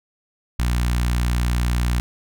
sawtooth tone with notch filter, 60 Hz, B1, 49 cents flat, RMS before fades -20 dBFS, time 0.59-2 s, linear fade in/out 0 ms, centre 470 Hz, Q 0.53, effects none

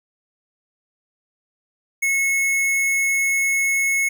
square tone, 2187 Hz, C#7, 24 cents flat, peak -18 dBFS, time 2.02-4.09 s, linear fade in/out 10 ms, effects none

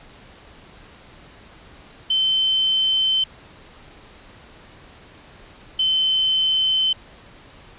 sine tone pair in turn, 3080 / 3069 Hz, G7 / G7, -31 / -37 cents, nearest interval unison, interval 6 cents, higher first, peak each -16 dBFS, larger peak neither, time 2.1-3.24 / 5.79-6.93 s, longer neither, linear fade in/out 5 ms, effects pink hiss -46 dBFS RMS until 7.78 s + resampled to 8000 Hz

